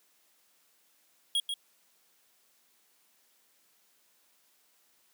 square tone with echo, 3293 Hz, G#7, 15 cents flat, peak -26 dBFS, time 1.35-1.4 s, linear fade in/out 2 ms, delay 140 ms, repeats 1, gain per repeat -6 dB, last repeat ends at 1.54 s, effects white hiss -68 dBFS RMS until 5.13 s + high-pass 200 Hz 12 dB/octave

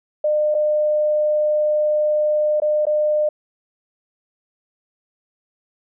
sine tone with dropouts, 604 Hz, D5, 48 cents sharp, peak -15 dBFS, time 0.24-3.29 s, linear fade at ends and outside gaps 5 ms, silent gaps 0.544-0.548 / 2.601-2.619 / 2.854-2.867 s, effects none

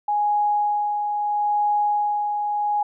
sine tone with tremolo, 830.6 Hz, G#5, in tune, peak -17 dBFS, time 0.08-2.83 s, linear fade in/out 5 ms, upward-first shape sine, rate 0.76 Hz, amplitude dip 40%, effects none

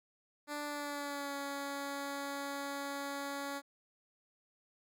10% pulse tone with pitch glide, 293.7 to 280.6 Hz, D4 to C#4, 0 to +21 cents, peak -30 dBFS, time 0.47-3.62 s, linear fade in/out 50 ms, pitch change -79 cents, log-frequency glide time 0.65-1.35 s, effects none

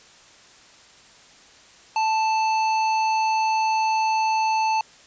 sine tone with tanh clipping, 880 Hz, A5, in tune, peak -21 dBFS, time 1.96-4.81 s, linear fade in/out 2 ms, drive 16 dB, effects white hiss -50 dBFS RMS until 5.06 s + resampled to 16000 Hz

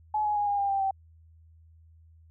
sine tone with pitch steps, 851 / 837.8 / 824.9 / 812.1 / 799.5 / 787.2 / 775 Hz, G#5 / G#5 / G#5 / G#5 / G5 / G5 / G5, +42 / +15 / -12 / -39 / +34 / +7 / -20 cents, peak -24 dBFS, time 0.14-0.91 s, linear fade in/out 5 ms, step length 110 ms, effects added 81 Hz sine -53 dBFS peak until 2.3 s

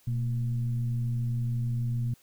sine tone with frequency modulation, 120.9 Hz, B2, 36 cents flat, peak -26 dBFS, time 0.07-2.14 s, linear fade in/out 5 ms, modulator 107 Hz, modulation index 0.41, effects white hiss -62 dBFS RMS until 2.22 s

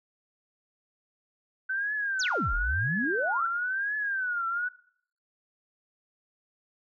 sine tone with vibrato, 1521 Hz, F#6, 47 cents sharp, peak -27 dBFS, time 1.69-4.69 s, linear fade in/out 10 ms, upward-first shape triangle, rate 0.99 Hz, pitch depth 220 cents each way
sine exponential two-way sweep, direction down then up, 7550 to 35.12 to 1552 Hz, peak -28 dBFS, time 2.19-3.47 s, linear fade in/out 10 ms, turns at 2.54 s
effects noise-tail reverb RT60 0.6 s tail -20 dB re dry

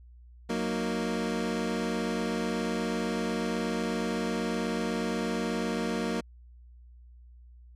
25% pulse chord, D# minor, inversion first, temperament equal, 185 / 233.1 / 311.1 Hz, F#3 / A#3 / D#4, 0 / 0 / 0 cents, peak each -30 / -27 / -33 dBFS, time 0.49-6.21 s, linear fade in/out 10 ms, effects added 60 Hz sine -49 dBFS peak until 7.75 s + low-pass 8000 Hz 12 dB/octave

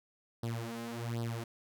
sawtooth tone with flanger, 116.54 Hz, A#2, in tune, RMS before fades -38 dBFS, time 0.43-1.44 s, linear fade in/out 5 ms, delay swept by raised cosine 0.21 to 4.81 ms, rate 1.3 Hz, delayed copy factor +0.85, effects none

